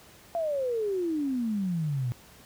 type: exponential sweep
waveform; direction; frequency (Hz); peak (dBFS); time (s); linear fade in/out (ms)
sine; down; 691 to 117.9; -26; 0.35-2.12; 0
effects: pink hiss -53 dBFS RMS until 2.45 s + high-pass 60 Hz 12 dB/octave